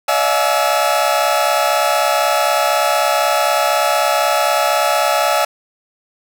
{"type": "tone cluster", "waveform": "40% pulse", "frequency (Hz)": [579, 643, 712, 847, 1322], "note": ["D5", "E5", "F5", "G#5", "E6"], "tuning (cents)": [-25, -43, 33, 34, 5], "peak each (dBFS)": -19, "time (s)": [0.08, 5.45], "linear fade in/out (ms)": 5, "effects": []}